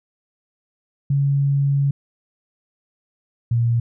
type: tone pair in turn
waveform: sine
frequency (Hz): 140 / 117.51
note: C#3 / A#2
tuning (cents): +18 / +14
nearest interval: minor third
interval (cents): 304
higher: first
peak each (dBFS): -15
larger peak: neither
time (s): 1.1-1.91 / 3.51-3.8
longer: first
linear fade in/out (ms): 5
effects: none